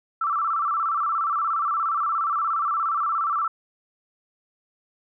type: tone with vibrato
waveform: sine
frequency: 1244.5 Hz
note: D#6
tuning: in tune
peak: -21 dBFS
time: 0.21-3.48 s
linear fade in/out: 5 ms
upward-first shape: square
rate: 17 Hz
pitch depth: 110 cents each way
effects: none

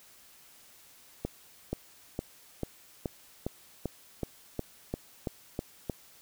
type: accelerating click train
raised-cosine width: 2 ms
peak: -18 dBFS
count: 13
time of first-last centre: 1.25-5.897 s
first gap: 480 ms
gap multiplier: 0.96
effects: white hiss -57 dBFS RMS until 6.21 s

